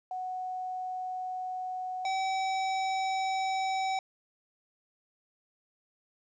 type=tone pair in turn; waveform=sine / square; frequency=740 / 764.3 Hz; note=F#5 / G5; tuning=0 / -44 cents; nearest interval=minor second; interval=56 cents; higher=second; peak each=-33 / -29 dBFS; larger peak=second; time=0.11-2.05 / 2.05-3.99 s; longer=neither; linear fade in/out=2 ms; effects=resampled to 16000 Hz + 11-bit